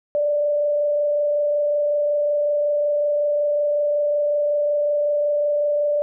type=tone with frequency modulation; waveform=sine; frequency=587.3 Hz; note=D5; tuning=in tune; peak=-17 dBFS; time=0.15-6.02 s; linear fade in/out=0 ms; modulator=25.4 Hz; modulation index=0.31; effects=none